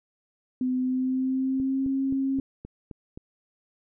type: tone with pitch glide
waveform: sine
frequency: 254.6 to 269.3 Hz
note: C4 to C#4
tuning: -47 to -50 cents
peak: -23 dBFS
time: 0.61-2.4 s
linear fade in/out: 2 ms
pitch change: +97 cents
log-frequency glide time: 0.77-1.89 s
type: click train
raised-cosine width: 3 ms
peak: -26 dBFS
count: 7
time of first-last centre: 1.6-3.175 s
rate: 3.81 Hz
effects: none